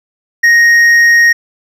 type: tone with hard clipping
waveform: triangle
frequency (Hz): 1869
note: A#6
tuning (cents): +4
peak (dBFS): -5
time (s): 0.43-1.33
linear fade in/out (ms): 10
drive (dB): 7
effects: none